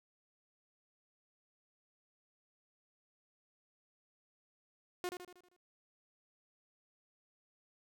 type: tone with echo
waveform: sawtooth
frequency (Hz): 359.1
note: F4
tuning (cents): +48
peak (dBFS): -32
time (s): 5.04-5.09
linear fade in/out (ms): 0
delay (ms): 79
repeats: 6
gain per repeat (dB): -6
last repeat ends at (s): 5.564
effects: none